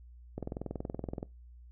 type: click train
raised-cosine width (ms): 2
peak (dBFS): -23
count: 19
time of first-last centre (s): 0.38-1.229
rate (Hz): 21.2
effects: noise-tail reverb RT60 0.2 s tail -21 dB re dry + added 60 Hz sine -50 dBFS peak until 1.71 s